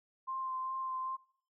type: tone with vibrato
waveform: sine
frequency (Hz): 1046.5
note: C6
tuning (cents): 0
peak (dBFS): -35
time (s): 0.27-1.17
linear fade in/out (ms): 20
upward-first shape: sine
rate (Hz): 2.5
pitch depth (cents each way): 14
effects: noise-tail reverb RT60 0.6 s tail -23 dB re dry